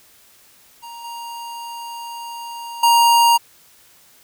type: tone with level steps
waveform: square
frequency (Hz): 937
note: A#5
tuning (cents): +9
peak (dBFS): -34 / -30 / -11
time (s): 0.82-3.38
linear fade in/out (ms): 20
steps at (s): 1.04 / 2.83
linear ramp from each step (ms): 5
effects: white hiss -51 dBFS RMS until 4.23 s